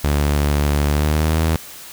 sawtooth tone with pitch glide, 72.8 to 80.31 Hz, D2 to E2, -15 to -45 cents, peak -11 dBFS, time 0.04-1.56 s, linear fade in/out 0 ms, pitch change +170 cents, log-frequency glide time 0.89-1.4 s, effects white hiss -37 dBFS RMS until 1.92 s

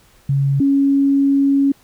sine tone pair in turn, 138.59 / 277.2 Hz, C#3 / C#4, 0 / 0 cents, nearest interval octave, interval 1200 cents, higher second, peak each -13 / -11 dBFS, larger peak second, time 0.29-0.6 / 0.6-1.72 s, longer second, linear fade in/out 5 ms, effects pink hiss -52 dBFS RMS until 1.83 s

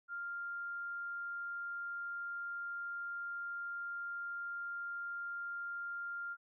sine tone, 1396.9 Hz, F6, in tune, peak -39 dBFS, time 0.08-6.37 s, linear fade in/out 50 ms, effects none

